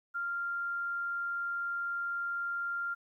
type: tone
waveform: sine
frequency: 1392 Hz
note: F6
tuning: 6 cents flat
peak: -32 dBFS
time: 0.14-2.95 s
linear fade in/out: 20 ms
effects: 12-bit